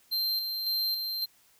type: tone with tremolo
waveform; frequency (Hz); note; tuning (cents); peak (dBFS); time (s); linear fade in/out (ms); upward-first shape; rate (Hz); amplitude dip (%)
square; 4148; C8; -16; -27; 0.11-1.26; 20; square; 1.8; 40
effects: white hiss -63 dBFS RMS until 1.59 s